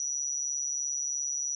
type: tone with amplitude modulation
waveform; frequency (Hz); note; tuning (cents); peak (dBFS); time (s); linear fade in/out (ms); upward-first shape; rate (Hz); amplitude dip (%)
sine; 5860; F#8; -18; -26; 0-1.55; 2; sine; 143; 75
effects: none